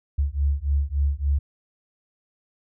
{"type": "beating tone pair", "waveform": "sine", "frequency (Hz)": [69.2, 72.7], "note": ["C#2", "D2"], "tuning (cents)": [-2, -17], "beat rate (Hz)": 3.5, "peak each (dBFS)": -23, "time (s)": [0.18, 1.39], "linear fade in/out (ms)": 10, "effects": []}